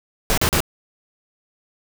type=noise bursts; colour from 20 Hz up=pink; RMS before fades=-18 dBFS; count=3; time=0.3-0.604 s; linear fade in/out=0 ms; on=76 ms; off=38 ms; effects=none